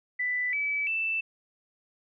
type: tone with pitch steps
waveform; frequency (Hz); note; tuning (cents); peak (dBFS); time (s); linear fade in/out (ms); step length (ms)
sine; 1987 / 2296 / 2652; B6 / D7 / E7; +10 / -40 / +10; -26; 0.19-1.21; 10; 340
effects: none